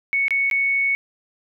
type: tone with dropouts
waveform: sine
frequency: 2217 Hz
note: C#7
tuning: in tune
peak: -17 dBFS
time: 0.13-0.95 s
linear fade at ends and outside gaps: 0 ms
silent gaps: 0.282-0.307 / 0.5-0.512 s
effects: none